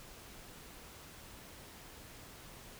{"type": "silence", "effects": ["pink hiss -53 dBFS RMS until 2.79 s"]}